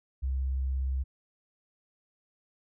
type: tone with vibrato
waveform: sine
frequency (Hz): 66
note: C2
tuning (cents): +16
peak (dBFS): -27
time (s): 0.22-1.04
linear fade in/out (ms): 20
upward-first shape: sine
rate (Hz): 17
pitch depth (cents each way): 14
effects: none